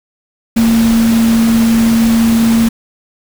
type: tone in noise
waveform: sine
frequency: 228.1 Hz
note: A#3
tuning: 37 cents flat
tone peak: -7 dBFS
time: 0.56-2.69 s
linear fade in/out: 10 ms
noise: pink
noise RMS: -21 dBFS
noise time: 0.56-2.69 s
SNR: +11 dB
effects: none